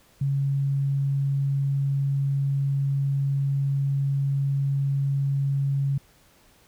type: tone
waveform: sine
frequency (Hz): 138.59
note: C#3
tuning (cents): 0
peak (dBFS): -21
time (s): 0.21-5.98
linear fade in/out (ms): 5
effects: pink hiss -58 dBFS RMS until 6.67 s